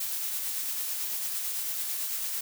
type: noise with tremolo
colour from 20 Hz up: blue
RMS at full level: -31 dBFS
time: 0-2.41 s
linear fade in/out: 5 ms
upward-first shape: triangle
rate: 9 Hz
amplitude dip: 30%
effects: none